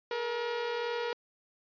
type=tone pair together; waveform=sawtooth; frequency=433.4 / 475.6 Hz; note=A4 / A#4; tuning=-26 / +35 cents; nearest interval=major second; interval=161 cents; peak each=-36 / -28 dBFS; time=0.11-1.13 s; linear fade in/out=2 ms; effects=resampled to 11025 Hz